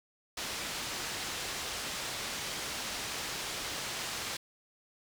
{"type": "low-pass noise", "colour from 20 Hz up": "white", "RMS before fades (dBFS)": -38, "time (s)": [0.37, 4.37], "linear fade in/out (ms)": 5, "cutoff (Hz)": 5900, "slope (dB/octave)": 12, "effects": []}